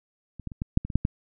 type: clicks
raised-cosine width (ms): 5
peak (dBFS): -27 / -20 / -27 / -16 / -6 / -20 / -22 / -6 / -11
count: 9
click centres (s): 0.397 / 0.473 / 0.518 / 0.619 / 0.774 / 0.85 / 0.902 / 0.956 / 1.051
effects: none